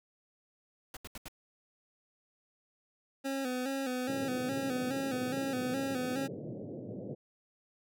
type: noise bursts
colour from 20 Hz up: pink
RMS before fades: -44 dBFS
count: 4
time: 0.94-1.283 s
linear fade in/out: 2 ms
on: 28 ms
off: 77 ms
type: tone with vibrato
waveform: 25% pulse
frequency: 261.6 Hz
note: C4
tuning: in tune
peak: -29 dBFS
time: 3.24-6.28 s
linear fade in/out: 20 ms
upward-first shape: square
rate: 2.4 Hz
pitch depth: 65 cents each way
type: band-pass noise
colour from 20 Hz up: pink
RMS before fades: -42 dBFS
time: 4.08-7.15 s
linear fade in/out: 5 ms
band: 110 to 580 Hz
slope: 48 dB/octave
effects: none